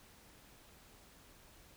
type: silence
effects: pink hiss -61 dBFS RMS until 1.76 s